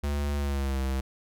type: tone with pitch glide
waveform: square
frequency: 72 to 66.41 Hz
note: D2 to C2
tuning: -34 to +26 cents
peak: -27 dBFS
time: 0.03-1.01 s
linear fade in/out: 10 ms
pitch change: -140 cents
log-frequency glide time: 0.36-0.8 s
effects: none